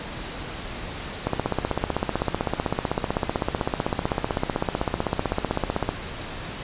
click train, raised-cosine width 1 ms, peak -8 dBFS, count 74, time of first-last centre 1.27-5.89 s, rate 15.8 Hz, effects pink hiss -34 dBFS RMS until 6.63 s + resampled to 8000 Hz

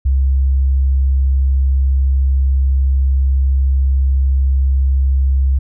sine tone, 66.9 Hz, C2, 39 cents sharp, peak -10 dBFS, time 0.05-5.59 s, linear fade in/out 10 ms, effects none

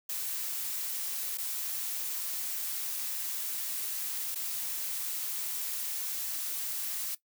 blue noise with dropouts, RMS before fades -35 dBFS, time 0.09-7.15 s, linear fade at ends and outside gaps 5 ms, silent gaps 1.374-1.382 / 4.347-4.356 s, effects noise-tail reverb RT60 0.1 s tail -17 dB re dry

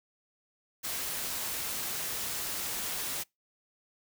white noise, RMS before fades -35 dBFS, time 0.83-3.24 s, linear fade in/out 20 ms, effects noise-tail reverb RT60 0.2 s tail -26 dB re dry

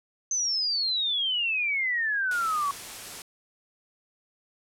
sine exponential sweep, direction down, 6272 to 1108.7 Hz, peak -24 dBFS, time 0.31-2.71 s, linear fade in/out 2 ms
white noise, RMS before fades -39 dBFS, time 2.31-3.22 s, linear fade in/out 2 ms
effects low-pass 11000 Hz 12 dB/octave

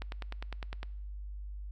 click train, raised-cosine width 0.3 ms, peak -24 dBFS, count 9, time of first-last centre 0.02-0.831 s, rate 9.87 Hz, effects noise-tail reverb RT60 0.8 s tail -22 dB re dry + added 50 Hz sine -39 dBFS peak until 1.71 s

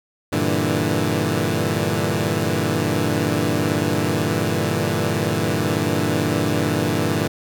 15% pulse chord, E half-diminished seventh, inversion first, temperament equal, 98 / 116.54 / 146.83 / 164.81 Hz, G2 / Bb2 / D3 / E3, 0 / 0 / 0 / 0 cents, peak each -18 dBFS, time 0.32-7.28 s, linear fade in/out 10 ms, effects none

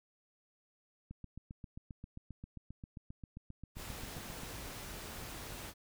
click train, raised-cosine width 5 ms, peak -34 dBFS, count 26, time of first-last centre 1.11-4.434 s, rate 7.52 Hz
pink noise, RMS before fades -46 dBFS, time 3.75-5.74 s, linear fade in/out 50 ms
effects none

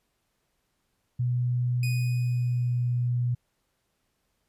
sine tone with pitch glide, 123.1 to 122.11 Hz, B2 to B2, -5 to -19 cents, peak -23 dBFS, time 1.19-3.35 s, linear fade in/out 10 ms, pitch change -14 cents, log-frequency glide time 2.04-2.84 s
sawtooth tone with exponential decay, 2484 Hz, D#7, 3 cents flat, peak -30 dBFS, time 1.83-3.08 s, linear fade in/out 2 ms, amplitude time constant 270 ms
effects pink hiss -75 dBFS RMS until 4.48 s + resampled to 32000 Hz

